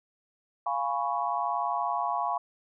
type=chord; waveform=sine; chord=C# dominant seventh; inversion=first; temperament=equal; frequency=698.5 / 830.6 / 987.8 / 1108.7 Hz; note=E#5 / G#5 / B5 / C#6; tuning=0 / 0 / 0 / 0 cents; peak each=-32 dBFS; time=0.66-2.38 s; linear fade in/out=5 ms; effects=none